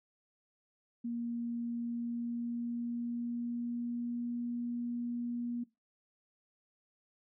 sine tone with pitch glide, 235.8 to 239.4 Hz, A#3 to A#3, +20 to +46 cents, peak -34 dBFS, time 1.04-5.64 s, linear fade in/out 10 ms, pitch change +26 cents, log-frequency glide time 1.74-4.4 s, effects noise-tail reverb RT60 0.2 s tail -18 dB re dry

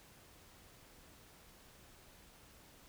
silence, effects pink hiss -61 dBFS RMS until 2.88 s

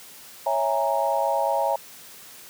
sine chord, A# half-diminished seventh, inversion first, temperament equal with one note detuned, 554.4 / 659.3 / 823.4 / 932.3 Hz, C#5 / E5 / G#5 / A#5, 0 / 0 / -15 / 0 cents, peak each -26 dBFS, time 0.46-1.76 s, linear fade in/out 5 ms, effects white hiss -45 dBFS RMS until 2.49 s + high-pass 100 Hz 12 dB/octave

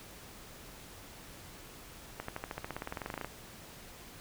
accelerating click train, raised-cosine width 0.5 ms, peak -22 dBFS, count 20, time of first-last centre 2.2-3.246 s, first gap 84 ms, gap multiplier 0.95, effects pink hiss -51 dBFS RMS until 4.2 s

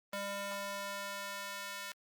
square tone with high-pass filter sweep, 200 Hz, G3, 35 cents sharp, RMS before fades -41 dBFS, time 0.13-1.92 s, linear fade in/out 2 ms, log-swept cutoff 490 to 1500 Hz, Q 0.82, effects Opus 24 kbps

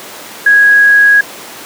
sine tone, 1656 Hz, G#6, 5 cents flat, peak -3 dBFS, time 0.46-1.21 s, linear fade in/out 5 ms, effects pink hiss -28 dBFS RMS until 1.65 s + high-pass 300 Hz 12 dB/octave

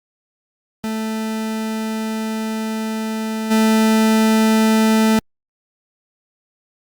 40% pulse tone with level steps, 220 Hz, A3, in tune, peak -20 / -11 dBFS, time 0.84-5.19 s, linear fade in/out 0 ms, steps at 3.5 s, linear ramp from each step 20 ms, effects Opus 48 kbps

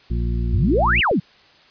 harmonic tone, 58.3 Hz, A#1, 1 cent sharp, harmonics 1 / 2 / 3 / 4 / 6, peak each -20 / -26 / -30 / -32 / -36 dBFS, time 0.1-1.01 s, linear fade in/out 10 ms
sine exponential two-way sweep, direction up then down, 71.4 to 3015 to 142.8 Hz, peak -15 dBFS, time 0.53-1.2 s, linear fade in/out 10 ms, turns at 1 s
click, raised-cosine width 3 ms, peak -17 dBFS, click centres 1.113 s
effects white hiss -51 dBFS RMS until 1.7 s + resampled to 11025 Hz

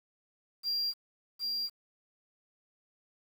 triangle tone with echo, 4761 Hz, D8, 23 cents sharp, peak -28 dBFS, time 0.63-0.94 s, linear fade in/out 50 ms, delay 760 ms, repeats 1, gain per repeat -2 dB, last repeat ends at 1.7 s, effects 9-bit

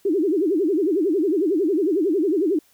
sine tone with vibrato, 351.3 Hz, F4, 10 cents sharp, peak -17 dBFS, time 0.05-2.59 s, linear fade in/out 5 ms, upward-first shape sine, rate 11 Hz, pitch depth 280 cents each way, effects white hiss -59 dBFS RMS until 2.73 s

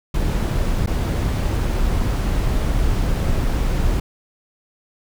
brown noise with dropouts, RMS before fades -19 dBFS, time 0.14-4 s, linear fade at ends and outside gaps 5 ms, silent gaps 0.862-0.872 s, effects none

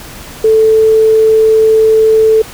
sine tone, 440 Hz, A4, in tune, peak -4 dBFS, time 0.44-2.42 s, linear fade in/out 5 ms, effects pink hiss -30 dBFS RMS until 2.53 s

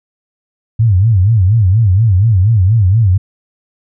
sine tone with vibrato, 102.4 Hz, G#2, 24 cents flat, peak -6 dBFS, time 0.79-3.18 s, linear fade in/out 10 ms, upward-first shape sine, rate 4.2 Hz, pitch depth 230 cents each way, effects none

